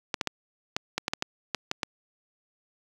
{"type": "clicks", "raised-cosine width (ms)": 0.2, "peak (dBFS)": -9, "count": 11, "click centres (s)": [0.142, 0.212, 0.273, 0.765, 0.98, 1.081, 1.135, 1.224, 1.547, 1.714, 1.832], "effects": ["high-pass 100 Hz 12 dB/octave", "7-bit"]}